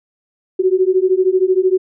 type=beating tone pair; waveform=sine; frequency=366.9 / 379.9 Hz; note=F#4 / F#4; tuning=-15 / +46 cents; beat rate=13 Hz; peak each=-14 dBFS; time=0.59-1.78 s; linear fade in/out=10 ms; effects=none